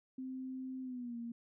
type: tone with pitch glide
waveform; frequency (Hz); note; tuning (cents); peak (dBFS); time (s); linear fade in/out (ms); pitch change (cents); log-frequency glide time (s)
sine; 260 to 234.3; C4 to A#3; -11 to +9; -40; 0.18-1.32; 5; -180; 0.82-1.17
effects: none